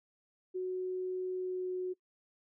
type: tone with pitch glide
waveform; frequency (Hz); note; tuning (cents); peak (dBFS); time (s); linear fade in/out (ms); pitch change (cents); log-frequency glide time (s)
sine; 369.1 to 366.8; F#4 to F#4; -4 to -15; -33; 0.54-1.94; 20; -11; 1.34-1.71
effects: noise-tail reverb RT60 0.1 s tail -22 dB re dry